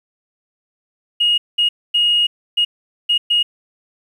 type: tone bursts at uneven times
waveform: sine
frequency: 2872 Hz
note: F7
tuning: 48 cents sharp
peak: -11 dBFS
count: 6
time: 1.2-1.38 / 1.58-1.69 / 1.94-2.27 / 2.57-2.65 / 3.09-3.18 / 3.3-3.43 s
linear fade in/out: 10 ms
effects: tanh soft clip ceiling -7 dBFS + 8-bit